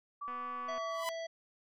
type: tone with pitch glide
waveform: sine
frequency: 1154 to 1139.4 Hz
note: D6 to C#6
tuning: -31 to +47 cents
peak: -38 dBFS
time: 0.21-1.04 s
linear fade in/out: 10 ms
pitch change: -22 cents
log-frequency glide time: 0.36-0.68 s
type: click train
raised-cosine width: 0.5 ms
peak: -35 dBFS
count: 125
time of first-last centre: 0.28-0.78 s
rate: 248 Hz
type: harmonic tone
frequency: 659 Hz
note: E5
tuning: 1 cent flat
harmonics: 1 / 3 / 5 / 7 / 9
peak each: -38 / -48 / -52 / -55 / -57 dBFS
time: 0.68-1.27 s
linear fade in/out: 10 ms
type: tone with exponential growth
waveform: sawtooth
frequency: 1001 Hz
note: B5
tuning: 23 cents sharp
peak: -28 dBFS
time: 0.87-1.09 s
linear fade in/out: 0 ms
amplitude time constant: 47 ms
effects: none